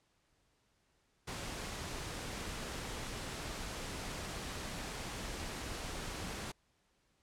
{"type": "noise", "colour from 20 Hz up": "pink", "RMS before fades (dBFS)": -42, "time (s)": [1.27, 6.52], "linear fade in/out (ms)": 10, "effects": ["pink hiss -75 dBFS RMS until 7.22 s", "low-pass 9000 Hz 12 dB/octave"]}